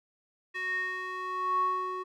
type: tone with band-pass filter sweep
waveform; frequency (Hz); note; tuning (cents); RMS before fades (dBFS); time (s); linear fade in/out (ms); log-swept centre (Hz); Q
square; 370; F#4; 0; -32; 0.54-2.04; 20; 2100 to 850; 7.2
effects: none